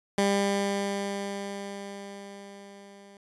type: tone with level ramp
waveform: 15% pulse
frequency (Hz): 199.5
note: G3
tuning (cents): +31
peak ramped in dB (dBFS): -15 to -43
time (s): 0.18-3.17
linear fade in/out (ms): 2
effects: resampled to 24000 Hz